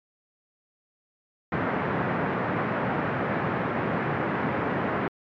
pink band-pass noise, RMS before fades -27 dBFS, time 1.52-5.08 s, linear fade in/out 2 ms, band 120 to 1900 Hz, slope 24 dB/octave, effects MP3 64 kbps

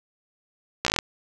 slowing click train, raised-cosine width 0.2 ms, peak -4 dBFS, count 8, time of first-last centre 0.85-0.988 s, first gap 15 ms, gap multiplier 1.09, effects none

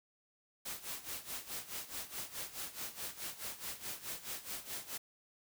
white noise with tremolo, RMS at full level -41 dBFS, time 0.65-4.98 s, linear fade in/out 10 ms, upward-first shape sine, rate 4.7 Hz, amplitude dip 80%, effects none

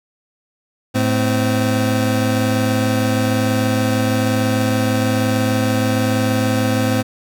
25% pulse tone pair together, 108.6 / 258.3 Hz, A2 / C4, -22 / -22 cents, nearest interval octave + minor third, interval 1500 cents, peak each -14 dBFS, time 0.94-7.03 s, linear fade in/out 20 ms, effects none

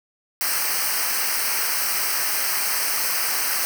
white noise with comb filter, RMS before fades -23 dBFS, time 0.41-3.65 s, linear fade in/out 0 ms, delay 0.28 ms, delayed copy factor -0.9, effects none

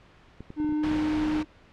clicks, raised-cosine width 3 ms, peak -27 dBFS, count 9, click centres 0.406 / 0.504 / 0.601 / 0.646 / 0.692 / 0.724 / 0.87 / 0.913 / 0.968 s
triangle tone with pitch glide, 302.3 to 306.3 Hz, D#4 to D#4, -50 to -27 cents, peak -22 dBFS, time 0.56-1.45 s, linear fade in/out 50 ms, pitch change +23 cents, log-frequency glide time 0.76-0.86 s
pink noise, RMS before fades -34 dBFS, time 0.83-1.43 s, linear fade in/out 5 ms
effects pink hiss -55 dBFS RMS until 1.72 s + low-pass 3000 Hz 12 dB/octave

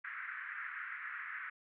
white band-pass noise, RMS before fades -44 dBFS, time 0.04-1.5 s, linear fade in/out 10 ms, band 1300 to 2000 Hz, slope 48 dB/octave, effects none

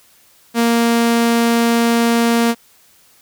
sawtooth tone, 233.1 Hz, A#3, in tune, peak -8 dBFS, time 0.54-2.55 s, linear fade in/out 50 ms, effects white hiss -51 dBFS RMS until 3.21 s

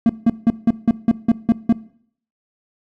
triangle tone bursts, 229.5 Hz, A#3, 27 cents flat, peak -7 dBFS, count 9, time 0.06-1.726 s, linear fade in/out 2 ms, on 34 ms, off 170 ms, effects noise-tail reverb RT60 0.6 s tail -19 dB re dry

